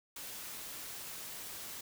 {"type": "noise", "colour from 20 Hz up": "white", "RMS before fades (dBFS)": -45, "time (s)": [0.16, 1.81], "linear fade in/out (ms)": 5, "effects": []}